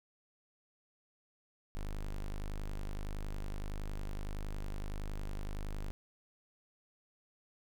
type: tone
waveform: square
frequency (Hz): 25.4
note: G#0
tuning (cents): -38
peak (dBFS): -37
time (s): 1.75-5.91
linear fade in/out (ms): 0
effects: none